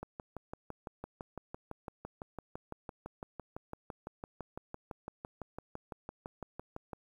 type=click train; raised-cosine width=1 ms; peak=-27 dBFS; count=42; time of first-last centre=0.03-6.932 s; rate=5.94 Hz; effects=10-bit